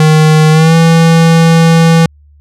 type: tone with pitch glide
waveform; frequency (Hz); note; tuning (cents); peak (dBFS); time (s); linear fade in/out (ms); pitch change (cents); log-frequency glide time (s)
square; 155.56 to 164.71; D#3 to E3; 0 to -1; -4; 0-2.06; 2; +99; 0.51-0.75
effects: added 73 Hz sine -39 dBFS peak until 2.4 s + low-pass 9000 Hz 12 dB/octave